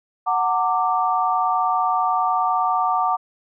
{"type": "chord", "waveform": "sine", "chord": "Gb augmented", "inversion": "none", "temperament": "equal with one note detuned", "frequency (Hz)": [740, 910.5, 1174.7], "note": ["Gb5", "Bb5", "D6"], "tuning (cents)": [0, -41, 0], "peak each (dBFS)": [-21, -23, -21], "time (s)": [0.26, 3.17], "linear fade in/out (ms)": 20, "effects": []}